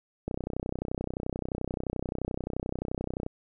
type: click train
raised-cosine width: 2 ms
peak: -18 dBFS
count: 95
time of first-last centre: 0.28-3.264 s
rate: 31.5 Hz
effects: none